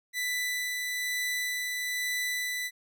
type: tone with tremolo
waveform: sawtooth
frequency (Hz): 1987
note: B6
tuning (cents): +10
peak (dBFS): -25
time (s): 0.13-2.71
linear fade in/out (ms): 50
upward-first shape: sine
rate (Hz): 1.1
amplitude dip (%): 25
effects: none